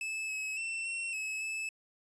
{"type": "tone with pitch steps", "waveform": "45% pulse", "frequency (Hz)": [2611, 2570, 2685, 2716, 2581, 2612], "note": ["E7", "E7", "E7", "F7", "E7", "E7"], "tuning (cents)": [-17, -45, 31, -49, -37, -17], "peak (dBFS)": -34, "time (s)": [0.01, 1.69], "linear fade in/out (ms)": 2, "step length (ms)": 280, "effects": ["resampled to 22050 Hz"]}